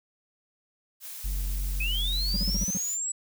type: noise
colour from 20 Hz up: blue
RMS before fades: -40 dBFS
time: 1-2.98 s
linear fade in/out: 50 ms
type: tone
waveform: triangle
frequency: 46.25 Hz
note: F#1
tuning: in tune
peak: -25 dBFS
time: 1.24-2.65 s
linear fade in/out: 10 ms
type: linear sweep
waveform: sine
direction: up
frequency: 2481 to 7870 Hz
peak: -28 dBFS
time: 1.8-3.12 s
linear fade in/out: 5 ms
type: tone bursts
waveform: triangle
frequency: 189.3 Hz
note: F#3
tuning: 40 cents sharp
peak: -26 dBFS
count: 7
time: 2.34-2.772 s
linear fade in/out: 0 ms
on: 24 ms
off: 44 ms
effects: none